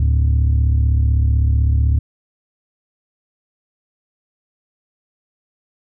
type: tone pair together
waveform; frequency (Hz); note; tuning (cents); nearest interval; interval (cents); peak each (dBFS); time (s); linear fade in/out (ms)
sine; 72.01 / 107.9; D2 / A2; -33 / -33; perfect fifth; 700; -11 / -15; 0-1.99; 5
effects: tanh soft clip ceiling -9 dBFS